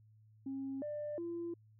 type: tone with pitch steps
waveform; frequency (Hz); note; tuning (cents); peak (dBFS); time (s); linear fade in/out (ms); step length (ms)
sine; 270.3 / 594 / 340.6; C#4 / D5 / F4; -44 / +20 / -43; -37; 0.46-1.54; 5; 360
effects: tanh soft clip ceiling -34 dBFS + added 108 Hz sine -61 dBFS peak until 1.79 s